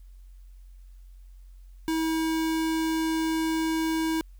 square tone, 321.4 Hz, E4, 44 cents flat, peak -25 dBFS, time 1.88-4.21 s, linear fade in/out 0 ms, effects added 45 Hz sine -45 dBFS peak until 4.39 s + white hiss -70 dBFS RMS until 4.39 s

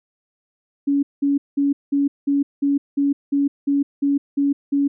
sine tone bursts, 281.9 Hz, C#4, 29 cents sharp, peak -15 dBFS, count 12, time 0.87-4.88 s, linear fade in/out 10 ms, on 160 ms, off 190 ms, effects none

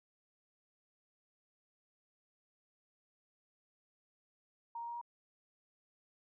sine tone with pitch steps, 932.3 / 937.7 / 943.1 / 948.6 Hz, A#5 / A#5 / A#5 / A#5, 0 / +10 / +20 / +30 cents, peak -40 dBFS, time 4.75-5.014 s, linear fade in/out 5 ms, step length 66 ms, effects none

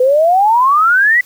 sine exponential sweep, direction up, 493.9 to 2012 Hz, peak -7 dBFS, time 0-1.21 s, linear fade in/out 5 ms, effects white hiss -44 dBFS RMS until 1.25 s

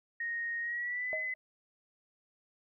sine tone with pitch glide, 1864.7 to 2022 Hz, A#6 to B6, 0 to +40 cents, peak -33 dBFS, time 0.2-1.34 s, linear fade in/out 5 ms, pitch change +140 cents, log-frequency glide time 0.61-1.14 s
sine tone with exponential decay, 629 Hz, D#5, 19 cents sharp, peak -32 dBFS, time 1.13-1.35 s, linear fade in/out 0 ms, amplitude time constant 46 ms
effects none

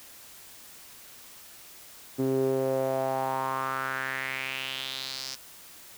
sawtooth tone with band-pass filter sweep, 132.6 Hz, C3, 23 cents sharp, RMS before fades -30 dBFS, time 2.18-5.36 s, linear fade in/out 20 ms, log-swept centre 320 to 5400 Hz, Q 3.9, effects white hiss -49 dBFS RMS until 5.97 s

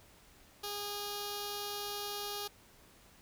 5% pulse tone with notch filter, 410 Hz, G#4, 22 cents flat, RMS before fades -40 dBFS, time 0.63-2.48 s, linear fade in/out 10 ms, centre 2000 Hz, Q 1, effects pink hiss -61 dBFS RMS until 3.21 s

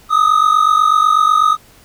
triangle tone pair together, 1223 / 1271.1 Hz, D#6 / D#6, -30 / +37 cents, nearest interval minor second, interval 67 cents, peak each -10 dBFS, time 0.09-1.57 s, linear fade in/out 50 ms, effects pink hiss -46 dBFS RMS until 1.84 s

